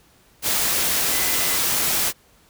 sine tone in noise, 2018 Hz, B6, 37 cents sharp, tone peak -32 dBFS, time 1.09-1.59 s, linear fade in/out 50 ms, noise white, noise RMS -21 dBFS, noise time 0.42-2.13 s, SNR -14 dB, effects pink hiss -56 dBFS RMS until 2.49 s

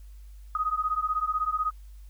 sine beating tone pair, 1244.5 / 1260.5 Hz, D#6 / D#6, 0 / +22 cents, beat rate 16 Hz, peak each -28 dBFS, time 0.55-1.71 s, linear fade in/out 2 ms, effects added 50 Hz sine -43 dBFS peak until 2.09 s + white hiss -65 dBFS RMS until 2.09 s

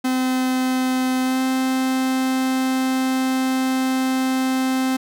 45% pulse tone with pitch glide, 257.2 to 260.8 Hz, C4 to C4, -30 to -5 cents, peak -18 dBFS, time 0.04-4.97 s, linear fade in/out 10 ms, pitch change +25 cents, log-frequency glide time 1.22-1.41 s, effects none

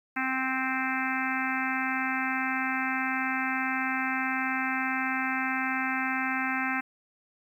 harmonic tone, 261.6 Hz, C4, in tune, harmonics 1 / 3 / 4 / 5 / 6 / 7 / 8 / 9 / 10, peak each -33 / -35 / -38 / -36 / -33 / -36 / -35 / -39 / -38 dBFS, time 0.16-6.81 s, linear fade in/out 10 ms, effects 10-bit

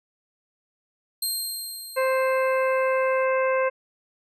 10% pulse tone with exponential decay, 4186 Hz, C8, in tune, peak -16 dBFS, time 1.22-3.25 s, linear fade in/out 5 ms, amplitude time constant 440 ms
harmonic tone, 524 Hz, C5, 2 cents sharp, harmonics 1 / 2 / 3 / 4 / 5, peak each -21 / -27 / -31 / -33 / -35 dBFS, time 1.96-3.7 s, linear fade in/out 20 ms
effects resampled to 32000 Hz

